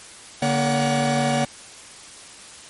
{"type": "tone cluster", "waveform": "45% pulse", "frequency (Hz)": [145, 236.5, 568, 749], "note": ["D3", "A#3", "C#5", "F#5"], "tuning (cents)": [-22, 25, 42, 21], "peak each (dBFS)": [-25, -23, -25, -24], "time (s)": [0.42, 1.45], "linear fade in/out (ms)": 5, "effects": ["white hiss -42 dBFS RMS until 2.69 s", "MP3 48 kbps"]}